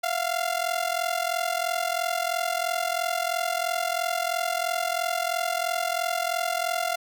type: ring-modulated tone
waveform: sawtooth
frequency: 694 Hz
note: F5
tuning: 11 cents flat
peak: -18 dBFS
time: 0.03-6.96 s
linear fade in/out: 10 ms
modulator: 21.5 Hz
effects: none